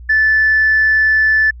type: tone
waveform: sine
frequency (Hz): 1749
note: A6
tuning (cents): -11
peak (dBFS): -8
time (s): 0.09-1.51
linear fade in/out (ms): 10
effects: tanh soft clip ceiling -5 dBFS + added 60 Hz sine -31 dBFS peak until 1.6 s